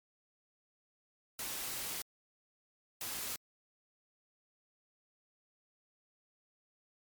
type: noise bursts at uneven times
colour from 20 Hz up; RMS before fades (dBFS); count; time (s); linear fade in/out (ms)
white; -40; 2; 1.39-2.02 / 3.01-3.36; 2
effects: MP3 96 kbps